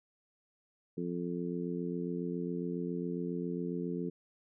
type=harmonic tone; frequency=87.31 Hz; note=F2; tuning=in tune; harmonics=2 / 3 / 4 / 5; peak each=-37 / -39 / -40 / -41 dBFS; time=0.97-4.1 s; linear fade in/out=10 ms; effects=none